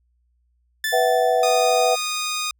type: tone with exponential decay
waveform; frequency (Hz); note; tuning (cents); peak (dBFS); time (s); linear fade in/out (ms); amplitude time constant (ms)
sawtooth; 1753; A6; -7; -17; 0.84-2.27; 2; 310
type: chord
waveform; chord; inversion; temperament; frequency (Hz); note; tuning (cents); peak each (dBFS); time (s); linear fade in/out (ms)
sine; B suspended fourth; none; equal with one note detuned; 493.9 / 659.3 / 752.1; B4 / E5 / F#5; 0 / 0 / +28; -20; 0.92-1.96; 20
type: tone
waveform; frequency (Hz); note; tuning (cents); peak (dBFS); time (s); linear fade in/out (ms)
10% pulse; 1235; D#6; -13; -15; 1.43-2.51; 2
effects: added 60 Hz sine -62 dBFS peak until 2.59 s